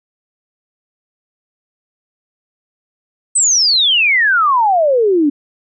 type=exponential sweep; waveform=sine; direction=down; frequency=8400 to 277.2 Hz; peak=-9 dBFS; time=3.35-5.3 s; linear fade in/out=10 ms; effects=none